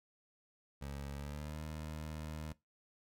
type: tone with pitch glide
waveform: 20% pulse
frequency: 70.2 to 77.44 Hz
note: C#2 to D#2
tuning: +22 to -8 cents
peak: -37 dBFS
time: 0.81-2.53 s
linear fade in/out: 10 ms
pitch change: +170 cents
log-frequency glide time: 1.15-1.59 s
effects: noise-tail reverb RT60 0.2 s tail -20 dB re dry